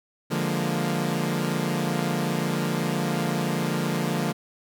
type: chord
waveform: sawtooth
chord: Bb dominant seventh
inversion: first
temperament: equal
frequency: 146.83 / 174.61 / 207.7 / 233.1 Hz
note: D3 / F3 / Ab3 / Bb3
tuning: 0 / 0 / 0 / 0 cents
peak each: -25 / -24 / -28 / -26 dBFS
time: 0.3-4.33 s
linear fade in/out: 20 ms
effects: none